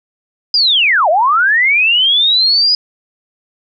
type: linear two-way sweep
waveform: sine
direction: down then up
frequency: 5000 to 588 to 5000 Hz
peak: -8 dBFS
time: 0.54-2.75 s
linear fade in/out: 2 ms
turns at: 1.09 s
effects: none